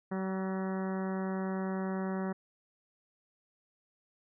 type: harmonic tone with a mistuned harmonic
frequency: 190 Hz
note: F#3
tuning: 46 cents sharp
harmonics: 1 / 2 / 3 / 4 / 5 / 6 / 7 / 8 / 9 / 10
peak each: -33 / -39 / -43 / -45 / -47 / -49 / -50 / -51 / -52 / -53 dBFS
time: 0.11-2.33 s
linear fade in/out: 10 ms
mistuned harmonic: 8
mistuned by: -32 cents
effects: none